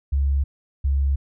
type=tone pair in turn; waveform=sine; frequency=69.3 / 69 Hz; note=C#2 / C#2; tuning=0 / -7 cents; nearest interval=unison; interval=7 cents; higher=first; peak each=-17 dBFS; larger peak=neither; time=0.12-0.44 / 0.84-1.16 s; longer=neither; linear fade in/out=10 ms; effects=none